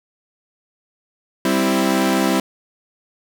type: chord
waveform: sawtooth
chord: C major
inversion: second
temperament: equal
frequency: 196 / 261.6 / 329.6 Hz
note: G3 / C4 / E4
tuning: 0 / 0 / 0 cents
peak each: -16 dBFS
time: 1.45-2.4 s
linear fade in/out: 2 ms
effects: none